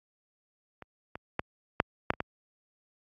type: clicks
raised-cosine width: 0.5 ms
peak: -28 / -23 / -13 / -6 / -7 / -23 / -15 dBFS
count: 7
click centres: 0.823 / 1.155 / 1.394 / 1.801 / 2.104 / 2.137 / 2.204 s
effects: high-pass 60 Hz 12 dB/octave + AAC 48 kbps